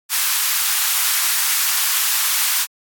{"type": "high-pass noise", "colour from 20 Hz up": "white", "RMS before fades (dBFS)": -18, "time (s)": [0.09, 2.67], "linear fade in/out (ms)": 50, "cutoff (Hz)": 980, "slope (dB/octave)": 24, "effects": ["AAC 64 kbps"]}